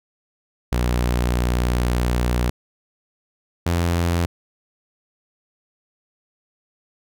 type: tone pair in turn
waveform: sawtooth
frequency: 60.6 / 85.7 Hz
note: B1 / F2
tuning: -32 / -32 cents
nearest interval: tritone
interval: 600 cents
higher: second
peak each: -14 dBFS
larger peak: neither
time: 0.72-2.5 / 3.66-4.26 s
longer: first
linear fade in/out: 5 ms
effects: none